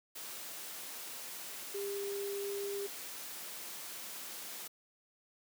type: tone in noise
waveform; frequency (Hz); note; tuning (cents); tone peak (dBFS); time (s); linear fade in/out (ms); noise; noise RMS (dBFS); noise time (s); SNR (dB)
sine; 400.6; G4; +38; -36; 1.74-2.87; 10; white; -45; 0.15-4.68; +6
effects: high-pass 200 Hz 12 dB/octave